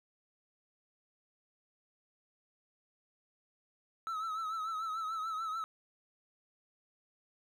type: tone with vibrato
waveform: triangle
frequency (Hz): 1300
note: E6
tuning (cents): -24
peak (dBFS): -33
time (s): 4.07-5.64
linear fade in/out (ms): 0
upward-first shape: triangle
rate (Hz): 6.8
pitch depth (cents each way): 71
effects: none